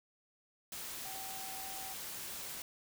sine tone in noise, 769 Hz, G5, 33 cents flat, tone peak -48 dBFS, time 1.05-1.93 s, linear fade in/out 2 ms, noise white, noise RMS -44 dBFS, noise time 0.72-2.62 s, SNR -7 dB, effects none

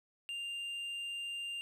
triangle tone with tanh clipping, 2794 Hz, F7, in tune, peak -39 dBFS, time 0.29-1.61 s, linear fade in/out 0 ms, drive 9 dB, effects none

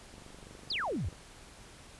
click train, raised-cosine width 2 ms, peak -38 dBFS, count 25, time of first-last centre 0.14-1.128 s, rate 24.3 Hz
sine exponential sweep, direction down, 5180 to 65.41 Hz, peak -31 dBFS, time 0.7-1.09 s, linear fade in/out 5 ms
effects pink hiss -53 dBFS RMS until 1.99 s + resampled to 24000 Hz

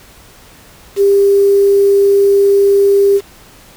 sine tone with quantisation, 398.6 Hz, G4, 29 cents sharp, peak -6 dBFS, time 0.96-3.21 s, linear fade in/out 50 ms, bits 5, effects pink hiss -41 dBFS RMS until 3.76 s

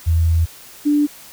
sine tone pair in turn, 82.41 / 293.7 Hz, E2 / D4, 0 / 0 cents, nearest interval octave + minor seventh, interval 2200 cents, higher second, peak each -12 dBFS, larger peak neither, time 0.06-0.46 / 0.85-1.07 s, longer first, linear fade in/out 20 ms, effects white hiss -41 dBFS RMS until 1.32 s

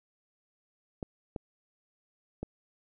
clicks, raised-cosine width 2 ms, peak -22 dBFS, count 3, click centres 1.028 / 1.362 / 2.43 s, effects none

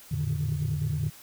sine tone cluster, 86.3 / 110.2 / 115.5 / 146.8 / 156.4 Hz, F2 / A2 / A#2 / D3 / D#3, -20 / +3 / -16 / 0 / +9 cents, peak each -32 / -33 / -34 / -27 / -35 dBFS, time 0.11-1.1 s, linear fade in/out 10 ms, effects tanh soft clip ceiling -20 dBFS + white hiss -50 dBFS RMS until 1.22 s

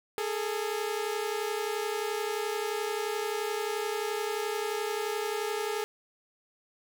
sawtooth tone pair together, 415.3 / 446.8 Hz, G#4 / A4, 0 / +27 cents, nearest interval minor second, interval 127 cents, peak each -28 / -30 dBFS, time 0.18-5.84 s, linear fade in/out 0 ms, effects none

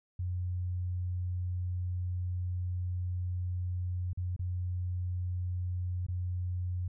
sine tone with dropouts, 90 Hz, F#2, 47 cents flat, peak -31 dBFS, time 0.19-6.88 s, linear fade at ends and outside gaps 5 ms, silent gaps 4.132-4.173 / 4.364-4.392 / 6.066-6.084 s, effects none

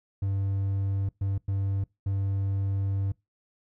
triangle tone bursts at uneven times, 98 Hz, G2, in tune, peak -23 dBFS, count 4, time 0.22-1.09 / 1.21-1.38 / 1.48-1.84 / 2.06-3.12 s, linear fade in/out 5 ms, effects noise-tail reverb RT60 0.2 s tail -23 dB re dry

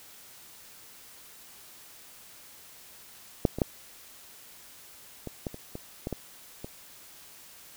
clicks, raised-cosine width 2 ms, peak -7 / -19 / -9 / -22 / -18 / -27 / -23 / -18 / -18 / -24 dBFS, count 10, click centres 3.452 / 3.586 / 3.618 / 5.273 / 5.468 / 5.544 / 5.754 / 6.071 / 6.127 / 6.645 s, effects white hiss -51 dBFS RMS until 7.76 s

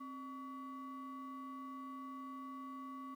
triangle ring-modulated tone, 433.8 Hz, A4, 25 cents flat, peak -40 dBFS, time 0-3.15 s, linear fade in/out 10 ms, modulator 698 Hz, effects 12-bit

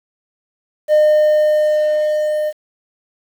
triangle tone with level ramp, 608 Hz, D#5, 40 cents flat, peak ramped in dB -5 to -14 dBFS, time 0.88-2.53 s, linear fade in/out 50 ms, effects tanh soft clip ceiling -2 dBFS + 7-bit

